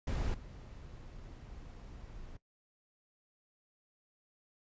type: noise with level steps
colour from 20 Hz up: brown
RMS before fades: -34 / -49 dBFS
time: 0.07-2.37 s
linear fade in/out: 5 ms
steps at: 0.34 s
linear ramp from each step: 2 ms
effects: noise-tail reverb RT60 0.1 s tail -17 dB re dry + resampled to 16000 Hz